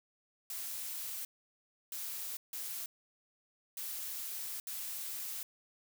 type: noise bursts at uneven times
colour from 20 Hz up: blue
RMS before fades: -41 dBFS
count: 5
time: 0.5-1.25 / 1.92-2.37 / 2.53-2.86 / 3.77-4.6 / 4.67-5.43 s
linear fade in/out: 2 ms
effects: none